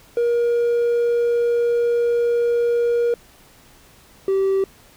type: tone pair in turn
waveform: triangle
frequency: 474 / 387.2 Hz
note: A#4 / G4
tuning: +29 / -21 cents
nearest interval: major third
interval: 350 cents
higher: first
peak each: -13 dBFS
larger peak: neither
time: 0.17-3.14 / 4.28-4.64 s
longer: first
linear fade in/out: 2 ms
effects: tanh soft clip ceiling -10 dBFS + pink hiss -50 dBFS RMS until 4.96 s